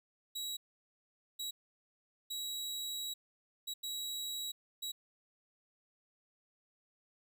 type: tone bursts at uneven times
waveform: sawtooth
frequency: 3876 Hz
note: B7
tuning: 33 cents flat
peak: -35 dBFS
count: 6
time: 0.35-0.57 / 1.39-1.51 / 2.3-3.14 / 3.67-3.74 / 3.83-4.52 / 4.82-4.92 s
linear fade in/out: 10 ms
effects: none